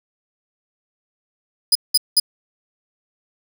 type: tone bursts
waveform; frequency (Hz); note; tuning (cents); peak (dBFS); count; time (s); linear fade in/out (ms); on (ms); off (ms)
sawtooth; 4978; D#8; 0; -8; 3; 1.72-2.199; 5; 33; 190
effects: none